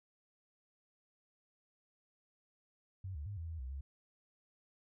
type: tone with pitch steps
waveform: sine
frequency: 94.5 / 73 / 101.7 / 82.5 / 81.4 / 64 / 68.7 Hz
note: F#2 / D2 / G#2 / E2 / E2 / C2 / C#2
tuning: +37 / -10 / -36 / +2 / -21 / -38 / -15 cents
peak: -40 dBFS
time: 3.04-3.81 s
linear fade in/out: 5 ms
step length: 110 ms
effects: none